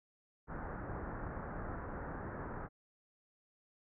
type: low-pass noise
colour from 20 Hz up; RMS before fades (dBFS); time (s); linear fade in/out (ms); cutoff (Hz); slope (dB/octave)
pink; -43; 0.47-2.69; 50; 1700; 48
effects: none